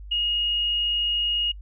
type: tone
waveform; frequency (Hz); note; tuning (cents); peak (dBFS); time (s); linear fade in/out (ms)
sine; 2869; F7; +46; -21; 0.11-1.52; 10
effects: noise-tail reverb RT60 0.1 s tail -26 dB re dry + added 50 Hz sine -37 dBFS peak until 1.61 s